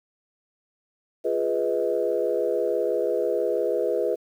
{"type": "chord", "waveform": "sine", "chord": "F half-diminished seventh", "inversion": "none", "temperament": "equal with one note detuned", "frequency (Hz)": [349.2, 415.3, 493.9, 633.1], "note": ["F4", "Ab4", "Cb5", "Eb5"], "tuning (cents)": [0, 0, 0, 30], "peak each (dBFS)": [-29, -26, -25, -28], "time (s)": [1.24, 4.16], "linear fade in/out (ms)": 20, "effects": ["tanh soft clip ceiling -11 dBFS", "9-bit"]}